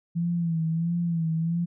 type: tone with vibrato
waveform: sine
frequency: 166.8 Hz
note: E3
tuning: 21 cents sharp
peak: -23 dBFS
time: 0.15-1.66 s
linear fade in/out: 20 ms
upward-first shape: sine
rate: 1.5 Hz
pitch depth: 60 cents each way
effects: none